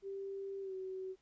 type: tone with pitch glide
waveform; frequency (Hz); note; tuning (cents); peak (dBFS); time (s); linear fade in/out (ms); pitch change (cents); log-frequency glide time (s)
sine; 392 to 377.1; G4 to F#4; 0 to +33; -40; 0.02-1.16; 50; -67; 0.61-0.74
effects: pink hiss -75 dBFS RMS until 1.21 s + resampled to 16000 Hz